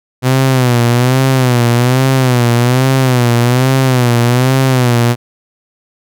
sawtooth tone with vibrato, 125.7 Hz, B2, 31 cents sharp, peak -4 dBFS, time 0.22-5.16 s, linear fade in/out 50 ms, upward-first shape sine, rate 1.2 Hz, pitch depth 100 cents each way, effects none

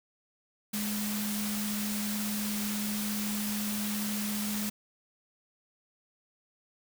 sine tone in noise, 208.9 Hz, G#3, 10 cents sharp, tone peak -32 dBFS, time 0.73-4.7 s, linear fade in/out 10 ms, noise white, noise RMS -36 dBFS, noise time 0.73-4.7 s, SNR +1 dB, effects none

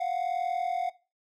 triangle tone pair together, 699.1 / 740 Hz, F5 / F#5, +2 / 0 cents, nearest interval minor second, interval 98 cents, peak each -27 dBFS, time 0-0.9 s, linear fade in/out 10 ms, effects noise-tail reverb RT60 0.3 s tail -19 dB re dry + tanh soft clip ceiling -21 dBFS

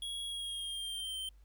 square tone with pitch glide, 3322 to 3117 Hz, G#7 to G7, 0 to -11 cents, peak -38 dBFS, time 0.02-1.29 s, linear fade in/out 2 ms, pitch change -111 cents, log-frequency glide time 0.26-1.18 s, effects added 50 Hz sine -56 dBFS peak until 1.44 s + pink hiss -75 dBFS RMS until 1.44 s

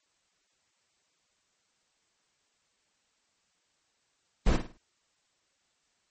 brown noise with echo, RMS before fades -22 dBFS, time 4.46-4.57 s, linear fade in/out 10 ms, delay 52 ms, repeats 4, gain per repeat -9 dB, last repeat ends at 4.778 s, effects white hiss -73 dBFS RMS until 6.1 s + MP3 32 kbps

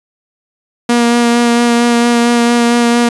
sawtooth tone with vibrato, 237.3 Hz, A#3, 31 cents sharp, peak -4 dBFS, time 0.89-3.09 s, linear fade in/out 5 ms, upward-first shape sine, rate 4.4 Hz, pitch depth 14 cents each way, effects resampled to 24000 Hz

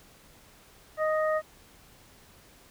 harmonic tone, 622.3 Hz, D#5, in tune, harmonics 1 / 2 / 3, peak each -25 / -31 / -35 dBFS, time 0.97-1.42 s, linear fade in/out 50 ms, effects pink hiss -56 dBFS RMS until 2.7 s

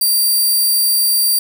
5% pulse tone, 4707 Hz, D8, 3 cents sharp, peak -5 dBFS, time 0.01-1.39 s, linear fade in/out 5 ms, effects none

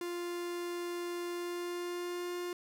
45% pulse tone with pitch glide, 349.2 to 353.5 Hz, F4 to F4, 0 to +21 cents, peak -36 dBFS, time 0.01-2.53 s, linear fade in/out 2 ms, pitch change +21 cents, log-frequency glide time 1.3-2.33 s, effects none

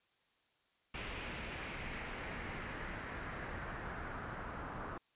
pink noise with low-pass filter sweep, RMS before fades -44 dBFS, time 0.94-4.98 s, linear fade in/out 5 ms, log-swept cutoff 2700 to 1300 Hz, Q 2.2, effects white hiss -75 dBFS RMS until 5.15 s + resampled to 8000 Hz

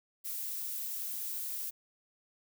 violet noise, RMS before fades -38 dBFS, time 0.24-1.71 s, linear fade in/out 20 ms, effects none

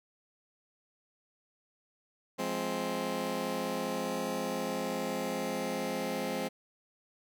15% pulse chord, F minor, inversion none, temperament just, 174.61 / 209.5 / 261.9 Hz, F3 / Ab3 / C4, 0 / +15 / +2 cents, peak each -33 / -30 / -30 dBFS, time 2.38-6.49 s, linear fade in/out 20 ms, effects none

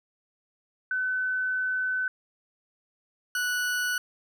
sine / 40% pulse tone pair in turn, 1512 / 1475.8 Hz, F#6 / F#6, +37 / -5 cents, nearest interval unison, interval 42 cents, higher first, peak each -25 dBFS, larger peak neither, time 0.91-2.08 / 3.35-3.98 s, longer first, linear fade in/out 2 ms, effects none

